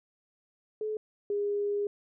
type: tone pair in turn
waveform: sine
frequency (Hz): 430 / 408.7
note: A4 / G#4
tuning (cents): -40 / -28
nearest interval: minor second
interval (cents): 88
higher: first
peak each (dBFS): -30 / -27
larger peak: second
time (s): 0.81-0.97 / 1.3-1.87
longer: second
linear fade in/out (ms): 2
effects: none